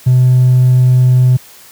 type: tone with hard clipping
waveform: sine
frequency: 126.7 Hz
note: B2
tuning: 45 cents sharp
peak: -5 dBFS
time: 0.06-1.37 s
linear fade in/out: 10 ms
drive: 1 dB
effects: white hiss -39 dBFS RMS until 1.71 s + high-pass 80 Hz 12 dB/octave